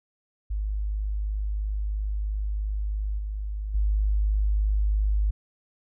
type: tone with level steps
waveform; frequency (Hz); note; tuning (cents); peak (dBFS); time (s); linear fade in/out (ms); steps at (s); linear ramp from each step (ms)
sine; 51.5; G#1; -14; -25 / -28 / -20; 0.5-5.31; 10; 3.18 / 3.74; 10
effects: none